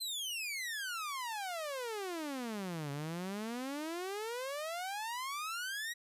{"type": "exponential two-way sweep", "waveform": "sawtooth", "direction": "down then up", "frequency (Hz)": [4186, 138.59, 1931], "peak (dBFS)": -34, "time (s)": [0, 5.94], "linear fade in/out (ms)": 20, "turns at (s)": 2.91, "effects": ["resampled to 32000 Hz"]}